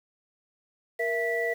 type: tone cluster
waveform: sine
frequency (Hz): 468 / 667 / 1962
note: A#4 / E5 / B6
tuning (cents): +7 / +20 / -12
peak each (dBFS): -29 / -31 / -29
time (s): 0.99-1.54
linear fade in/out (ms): 10
effects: 8-bit